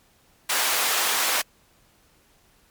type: high-pass noise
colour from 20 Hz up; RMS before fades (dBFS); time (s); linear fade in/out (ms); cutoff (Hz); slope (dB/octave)
pink; -23; 0.49-1.42; 10; 860; 12
effects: pink hiss -60 dBFS RMS until 2.7 s + MP3 96 kbps